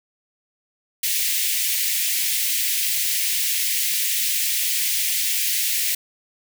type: high-pass noise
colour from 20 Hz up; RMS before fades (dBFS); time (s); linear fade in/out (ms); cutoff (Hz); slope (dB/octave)
white; -22; 1.03-5.95; 5; 1900; 48
effects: none